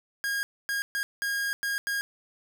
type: tone bursts at uneven times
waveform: 45% pulse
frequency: 1629 Hz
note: G#6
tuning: 34 cents flat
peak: -27 dBFS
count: 6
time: 0.24-0.43 / 0.69-0.82 / 0.95-1.03 / 1.22-1.53 / 1.63-1.78 / 1.87-2.01 s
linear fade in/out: 0 ms
effects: none